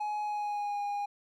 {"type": "tone with pitch glide", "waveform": "triangle", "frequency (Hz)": [840, 816.1], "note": ["G#5", "G#5"], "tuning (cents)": [19, -31], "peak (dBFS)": -29, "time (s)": [0, 1.06], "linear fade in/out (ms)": 10, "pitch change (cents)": -50, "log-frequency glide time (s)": [0.22, 0.82], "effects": []}